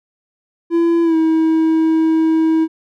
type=tone with pitch glide; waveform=triangle; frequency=336.8 to 321 Hz; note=E4 to E4; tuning=+37 to -46 cents; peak=-9 dBFS; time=0.7-2.68 s; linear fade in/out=50 ms; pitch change=-83 cents; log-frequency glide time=1.03-1.16 s; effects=none